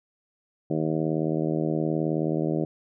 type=harmonic tone; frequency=79 Hz; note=D#2; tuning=27 cents sharp; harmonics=2 / 3 / 4 / 5 / 6 / 7 / 8 / 9; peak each=-28 / -32 / -28 / -31 / -36 / -34 / -36 / -41 dBFS; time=0.7-2.65 s; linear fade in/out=5 ms; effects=none